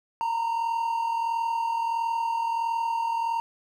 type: tone pair together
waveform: triangle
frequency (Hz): 918.5 / 960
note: A#5 / B5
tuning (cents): -26 / -49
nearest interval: minor second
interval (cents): 77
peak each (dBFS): -23 / -32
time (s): 0.21-3.4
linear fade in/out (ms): 0
effects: none